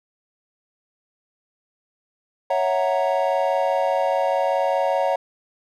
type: chord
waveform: triangle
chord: F# dominant seventh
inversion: second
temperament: equal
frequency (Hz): 554.4 / 659.3 / 740 / 932.3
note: C#5 / E5 / F#5 / A#5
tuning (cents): 0 / 0 / 0 / 0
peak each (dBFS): -20 / -23 / -22 / -24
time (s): 2.5-5.16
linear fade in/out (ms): 5
effects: none